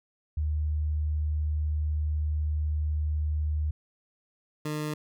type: tone pair in turn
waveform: sine / 20% pulse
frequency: 76 / 151.61 Hz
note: D#2 / D#3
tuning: -40 / -45 cents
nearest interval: octave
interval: 1195 cents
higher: second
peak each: -25 dBFS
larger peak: neither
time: 0.37-3.71 / 4.65-4.94 s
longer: first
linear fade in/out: 5 ms
effects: none